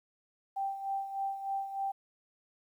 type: tone with tremolo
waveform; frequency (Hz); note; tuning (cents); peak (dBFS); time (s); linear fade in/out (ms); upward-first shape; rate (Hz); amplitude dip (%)
sine; 784; G5; 0; -30; 0.56-1.92; 10; sine; 3.3; 65
effects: 11-bit